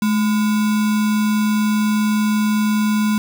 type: tone with sample-and-hold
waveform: sine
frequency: 212.9 Hz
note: G#3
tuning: 43 cents sharp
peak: -14 dBFS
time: 0.02-3.18 s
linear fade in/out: 2 ms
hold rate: 1225 Hz
effects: none